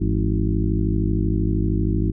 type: harmonic tone with a mistuned harmonic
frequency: 52.9 Hz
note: G#1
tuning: 33 cents sharp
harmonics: 1 / 2 / 3 / 4 / 5 / 6 / 7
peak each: -22 / -23 / -26 / -28 / -31 / -26 / -32 dBFS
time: 0-2.12 s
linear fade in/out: 20 ms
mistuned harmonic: 3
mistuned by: +130 cents
effects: none